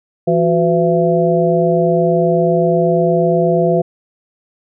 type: harmonic tone with a mistuned harmonic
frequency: 168.2 Hz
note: E3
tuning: 35 cents sharp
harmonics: 1 / 2 / 3 / 4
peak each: -16 / -16 / -16 / -16 dBFS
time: 0.27-3.82 s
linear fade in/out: 10 ms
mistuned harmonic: 2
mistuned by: +140 cents
effects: none